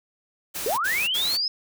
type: noise bursts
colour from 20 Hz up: white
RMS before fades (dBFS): -31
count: 3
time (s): 0.54-1.376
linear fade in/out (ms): 20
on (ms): 240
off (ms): 58
type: linear sweep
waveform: sine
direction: up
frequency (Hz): 384.2 to 5190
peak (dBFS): -22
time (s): 0.66-1.48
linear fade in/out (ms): 2
effects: none